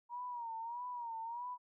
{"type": "tone with vibrato", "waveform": "sine", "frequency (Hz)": 945, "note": "A#5", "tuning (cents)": 23, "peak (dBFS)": -40, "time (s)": [0.09, 1.58], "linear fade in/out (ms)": 50, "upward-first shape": "sine", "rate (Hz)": 1.6, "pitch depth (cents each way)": 85, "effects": []}